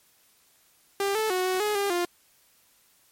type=tone with pitch steps; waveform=sawtooth; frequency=397.3 / 436.8 / 368 / 371.1 / 420.1 / 401.4 / 350.7 Hz; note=G4 / A4 / F#4 / F#4 / G#4 / G4 / F4; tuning=+23 / -13 / -9 / +5 / +20 / +41 / +7 cents; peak=-20 dBFS; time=1-2.05 s; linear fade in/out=2 ms; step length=150 ms; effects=white hiss -62 dBFS RMS until 3.11 s + MP3 64 kbps